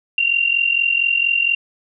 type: tone with amplitude modulation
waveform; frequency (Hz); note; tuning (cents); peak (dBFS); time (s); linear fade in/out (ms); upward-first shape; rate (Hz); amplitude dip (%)
sine; 2766; F7; -17; -11; 0.18-1.55; 2; sine; 44.3; 75
effects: none